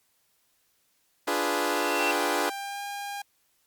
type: chord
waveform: 15% pulse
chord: D diminished seventh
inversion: none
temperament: equal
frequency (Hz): 293.7 / 349.2 / 415.3 / 493.9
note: D4 / F4 / Ab4 / Cb5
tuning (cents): 0 / 0 / 0 / 0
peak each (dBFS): -24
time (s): 1.27-2.5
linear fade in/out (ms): 10
type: tone with exponential growth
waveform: sine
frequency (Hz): 2700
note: E7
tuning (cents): +41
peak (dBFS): -24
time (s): 1.28-2.11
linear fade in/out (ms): 0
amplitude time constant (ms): 180
type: tone with pitch glide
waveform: sawtooth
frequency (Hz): 783 to 807.3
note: G5 to G#5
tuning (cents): -2 to -49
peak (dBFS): -29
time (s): 1.99-3.22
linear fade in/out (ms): 5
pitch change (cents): +53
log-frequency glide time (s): 2.35-2.83
effects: white hiss -69 dBFS RMS until 3.66 s + MP3 96 kbps